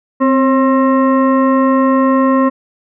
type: tone with frequency modulation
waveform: sine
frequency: 261.6 Hz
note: C4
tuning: in tune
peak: -8 dBFS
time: 0.2-2.5 s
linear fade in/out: 20 ms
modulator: 801 Hz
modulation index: 1
effects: none